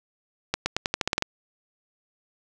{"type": "accelerating click train", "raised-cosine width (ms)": 0.2, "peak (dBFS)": -6, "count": 10, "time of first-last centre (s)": [0.54, 1.224], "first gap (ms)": 120, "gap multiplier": 0.88, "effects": []}